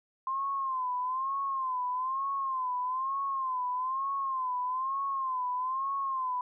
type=tone with vibrato; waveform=sine; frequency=1046.5 Hz; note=C6; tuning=in tune; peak=-29 dBFS; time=0.27-6.41 s; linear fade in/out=2 ms; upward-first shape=sine; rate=1.1 Hz; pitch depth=91 cents each way; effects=none